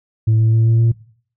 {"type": "tone with pitch steps", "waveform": "sine", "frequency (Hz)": [110.5, 111.65, 112.82, 114, 115.19], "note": ["A2", "A2", "A2", "A#2", "A#2"], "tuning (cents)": [8, 26, 44, -38, -20], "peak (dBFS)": -8, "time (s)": [0.27, 0.92], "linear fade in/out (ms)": 10, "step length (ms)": 130, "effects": ["noise-tail reverb RT60 0.5 s tail -20 dB re dry", "tanh soft clip ceiling -9 dBFS"]}